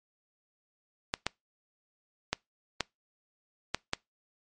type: clicks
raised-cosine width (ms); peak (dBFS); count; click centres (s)
0.2; -10; 6; 1.139 / 1.266 / 2.33 / 2.807 / 3.746 / 3.934
effects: noise-tail reverb RT60 0.2 s tail -25 dB re dry + MP3 48 kbps

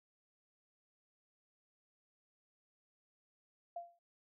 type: tone with exponential decay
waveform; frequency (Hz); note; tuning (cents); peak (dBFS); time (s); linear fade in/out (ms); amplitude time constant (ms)
sine; 690; F5; -21; -38; 3.76-3.99; 5; 49
effects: noise-tail reverb RT60 0.2 s tail -23 dB re dry

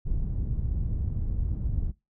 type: low-pass noise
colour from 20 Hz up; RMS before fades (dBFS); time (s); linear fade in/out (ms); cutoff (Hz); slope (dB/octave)
pink; -28; 0.05-1.92; 20; 110; 12
effects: noise-tail reverb RT60 0.2 s tail -21 dB re dry

